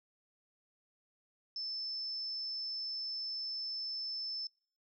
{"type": "tone", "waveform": "sine", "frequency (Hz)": 5274, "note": "E8", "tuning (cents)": 0, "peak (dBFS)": -37, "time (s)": [1.56, 4.47], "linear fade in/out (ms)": 2, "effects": ["noise-tail reverb RT60 0.5 s tail -25 dB re dry"]}